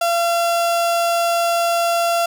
35% pulse tone, 683 Hz, F5, 39 cents flat, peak -14 dBFS, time 0.01-2.26 s, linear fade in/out 5 ms, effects none

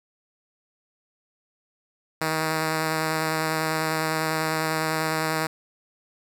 5% pulse tone with vibrato, 158.4 Hz, D#3, 31 cents sharp, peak -12 dBFS, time 2.21-5.47 s, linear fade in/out 5 ms, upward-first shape square, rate 10 Hz, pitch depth 9 cents each way, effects none

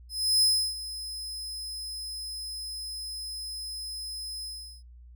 sawtooth tone with ADSR envelope, 5100 Hz, D#8, 42 cents sharp, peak -16 dBFS, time 0.09-4.83 s, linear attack 330 ms, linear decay 320 ms, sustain -16 dB, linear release 390 ms, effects noise-tail reverb RT60 0.1 s tail -17 dB re dry + added 60 Hz sine -47 dBFS peak until 5.15 s

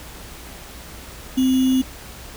sine tone with sample-and-hold, 260 Hz, C4, 11 cents flat, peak -14 dBFS, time 1.37-1.82 s, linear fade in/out 10 ms, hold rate 3150 Hz, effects added 60 Hz sine -42 dBFS peak until 2.36 s + pink hiss -39 dBFS RMS until 2.36 s

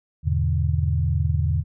sine chord, E dominant seventh, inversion none, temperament equal, 82.41 / 103.83 / 123.47 / 146.83 Hz, E2 / G#2 / B2 / D3, 0 / 0 / 0 / 0 cents, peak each -21 / -27 / -27 / -25 dBFS, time 0.23-1.64 s, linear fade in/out 50 ms, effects none

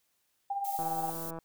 sine tone with tremolo, 797 Hz, G5, 28 cents sharp, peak -28 dBFS, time 0.5-1.1 s, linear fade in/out 5 ms, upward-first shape triangle, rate 17 Hz, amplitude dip 65%
violet noise, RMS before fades -41 dBFS, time 0.64-1.31 s, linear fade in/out 10 ms
click train, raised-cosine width 1 ms, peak -28 dBFS, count 99, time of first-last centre 0.79-1.388 s, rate 164 Hz
effects white hiss -75 dBFS RMS until 1.44 s

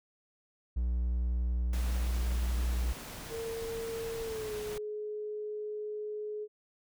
triangle tone with vibrato, 60.3 Hz, B1, 41 cents flat, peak -26 dBFS, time 0.76-2.93 s, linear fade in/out 10 ms, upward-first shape sine, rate 11 Hz, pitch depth 11 cents each way
pink noise, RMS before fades -44 dBFS, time 1.73-4.78 s, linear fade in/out 2 ms
sine tone with pitch glide, 455.8 to 422.8 Hz, A#4 to G#4, -39 to +31 cents, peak -35 dBFS, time 3.29-6.48 s, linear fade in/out 50 ms, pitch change -130 cents, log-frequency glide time 4.2-4.54 s
effects none

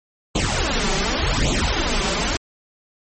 pink noise with flanger, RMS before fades -20 dBFS, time 0.35-2.37 s, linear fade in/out 5 ms, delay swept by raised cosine 0.28 to 5.28 ms, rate 0.87 Hz, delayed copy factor +0.9, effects MP3 32 kbps

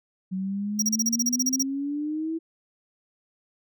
sine exponential sweep, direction up, 185.5 to 329.6 Hz, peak -26 dBFS, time 0.31-2.39 s, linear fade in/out 20 ms
square tone bursts, 5680 Hz, F8, 28 cents sharp, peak -21 dBFS, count 13, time 0.79-1.627 s, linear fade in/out 5 ms, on 33 ms, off 34 ms
effects none

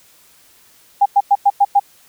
sine tone bursts, 805 Hz, G5, 46 cents sharp, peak -7 dBFS, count 6, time 1.01-1.798 s, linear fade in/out 10 ms, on 48 ms, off 100 ms, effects white hiss -50 dBFS RMS until 2.08 s

